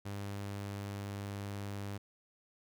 sawtooth tone, 100.5 Hz, G2, 44 cents sharp, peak -35 dBFS, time 0.05-1.98 s, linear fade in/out 10 ms, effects none

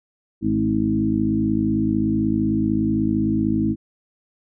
harmonic tone with a mistuned harmonic, 53.3 Hz, G#1, 46 cents sharp, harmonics 1 / 2 / 3 / 4 / 5 / 6, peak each -33 / -27 / -30 / -22 / -24 / -22 dBFS, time 0.41-3.76 s, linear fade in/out 50 ms, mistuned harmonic 5, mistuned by -17 cents, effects none

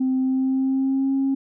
sine tone with pitch glide, 260.3 to 270.7 Hz, C4 to C#4, -9 to -41 cents, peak -17 dBFS, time 0-1.35 s, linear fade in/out 10 ms, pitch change +68 cents, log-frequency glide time 0.18-1.15 s, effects tanh soft clip ceiling -15 dBFS

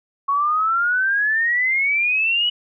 sine exponential sweep, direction up, 1102 to 2960 Hz, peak -16 dBFS, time 0.28-2.5 s, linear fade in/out 10 ms, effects none

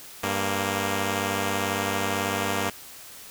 5% pulse tone pair together, 98.09 / 233.1 Hz, G2 / A#3, +2 / 0 cents, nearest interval octave + minor third, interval 1498 cents, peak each -16 dBFS, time 0.23-2.7 s, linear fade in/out 5 ms, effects white hiss -44 dBFS RMS until 3.3 s

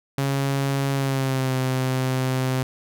sawtooth tone with pitch glide, 137.7 to 129.97 Hz, C#3 to C3, -11 to -11 cents, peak -17 dBFS, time 0.18-2.63 s, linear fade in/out 2 ms, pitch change -100 cents, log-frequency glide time 0.93-1.55 s, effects none

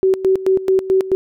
sine tone with tremolo, 380 Hz, F#4, 46 cents sharp, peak -10 dBFS, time 0.03-1.15 s, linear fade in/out 0 ms, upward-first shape square, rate 4.6 Hz, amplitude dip 80%, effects none

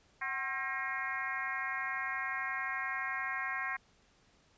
harmonic tone with a mistuned harmonic, 268.5 Hz, C4, 45 cents sharp, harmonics 3 / 4 / 5 / 6 / 7 / 8 / 9, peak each -45 / -40 / -47 / -40 / -39 / -41 / -49 dBFS, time 0.21-3.77 s, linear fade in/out 10 ms, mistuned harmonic 3, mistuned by -110 cents, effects pink hiss -67 dBFS RMS until 4.57 s + resampled to 16000 Hz

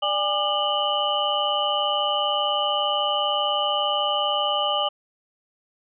sine tone cluster, 591 / 816 / 1199 / 2911 / 3051 Hz, D5 / G#5 / D6 / F#7 / G7, +11 / -31 / +36 / -29 / -48 cents, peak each -27 dBFS, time 0.02-4.89 s, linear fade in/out 10 ms, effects none

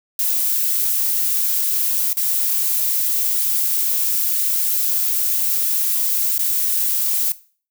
violet noise with dropouts, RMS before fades -19 dBFS, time 0.19-7.32 s, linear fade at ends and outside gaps 2 ms, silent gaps 2.131-2.17 / 6.38-6.392 s, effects noise-tail reverb RT60 0.4 s tail -17 dB re dry

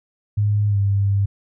sine tone with pitch glide, 103.83 to 99.66 Hz, G#2 to G2, 0 to +29 cents, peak -15 dBFS, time 0.37-1.26 s, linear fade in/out 10 ms, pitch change -71 cents, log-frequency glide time 0.68-0.78 s, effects none

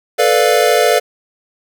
square chord, B half-diminished seventh, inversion third, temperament equal, 440 / 493.9 / 587.3 / 698.5 Hz, A4 / B4 / D5 / F5, 0 / 0 / 0 / 0 cents, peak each -16 dBFS, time 0.18-1 s, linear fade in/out 20 ms, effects none

